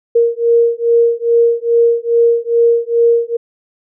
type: beating tone pair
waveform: sine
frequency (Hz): 466.2 / 468.6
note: A#4 / A#4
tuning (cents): 0 / +9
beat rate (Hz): 2.4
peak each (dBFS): -12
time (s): 0.15-3.37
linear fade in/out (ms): 10
effects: none